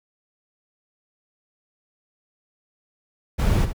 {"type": "noise with echo", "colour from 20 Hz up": "brown", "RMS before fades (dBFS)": -19, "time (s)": [3.38, 3.66], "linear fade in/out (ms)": 20, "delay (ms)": 72, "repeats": 1, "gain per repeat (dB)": -9, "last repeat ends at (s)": 3.732, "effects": []}